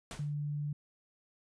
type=noise with exponential decay; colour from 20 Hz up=pink; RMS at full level=-40 dBFS; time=0.11-0.34 s; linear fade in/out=1 ms; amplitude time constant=50 ms
type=tone; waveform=sine; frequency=146.83 Hz; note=D3; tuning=in tune; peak=-33 dBFS; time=0.19-0.73 s; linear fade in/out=5 ms
effects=resampled to 22050 Hz